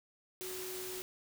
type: tone in noise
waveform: sine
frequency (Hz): 370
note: F#4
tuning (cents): 0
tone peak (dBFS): -43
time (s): 0.41-1.02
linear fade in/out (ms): 0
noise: white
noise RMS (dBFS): -44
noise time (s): 0.41-1.02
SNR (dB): -2
effects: none